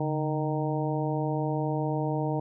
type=harmonic tone with a mistuned harmonic; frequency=154.6 Hz; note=D#3; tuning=11 cents flat; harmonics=1 / 2 / 3 / 4 / 5 / 6; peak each=-29 / -32 / -34 / -35 / -36 / -37 dBFS; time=0-2.4 s; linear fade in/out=5 ms; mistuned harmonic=1; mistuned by=-110 cents; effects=none